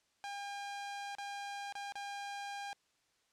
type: tone with dropouts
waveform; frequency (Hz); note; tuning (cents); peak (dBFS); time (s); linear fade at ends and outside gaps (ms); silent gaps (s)
sawtooth; 805; G5; +46; -37; 0.24-2.73; 0; 1.151-1.184 / 1.724-1.753 / 1.922-1.955
effects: white hiss -75 dBFS RMS until 3.32 s + low-pass 7000 Hz 12 dB/octave